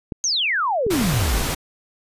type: clicks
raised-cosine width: 3 ms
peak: -14 dBFS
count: 2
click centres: 0.122 / 0.866 s
type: exponential sweep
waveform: sine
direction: down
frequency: 6645 to 39.81 Hz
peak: -18 dBFS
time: 0.24-1.42 s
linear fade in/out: 0 ms
type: noise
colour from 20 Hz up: pink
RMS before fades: -24 dBFS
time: 0.9-1.55 s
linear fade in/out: 10 ms
effects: resampled to 32000 Hz